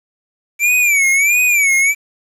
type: tone with vibrato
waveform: square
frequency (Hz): 2316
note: D7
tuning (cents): -25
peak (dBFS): -11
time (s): 0.59-1.95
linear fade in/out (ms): 50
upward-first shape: sine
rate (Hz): 1.5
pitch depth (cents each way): 130
effects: resampled to 32000 Hz + 7-bit